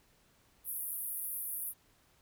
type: band-pass noise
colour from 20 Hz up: pink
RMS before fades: -39 dBFS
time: 0.64-1.74 s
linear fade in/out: 50 ms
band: 10000 to 16000 Hz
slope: 96 dB/octave
effects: pink hiss -68 dBFS RMS until 2.21 s